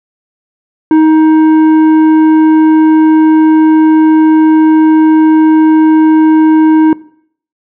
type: tone with tanh clipping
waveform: sine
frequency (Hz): 314.3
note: D#4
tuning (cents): +18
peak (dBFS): -4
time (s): 0.91-6.93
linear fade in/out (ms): 2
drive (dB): 9
effects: noise-tail reverb RT60 0.6 s tail -20 dB re dry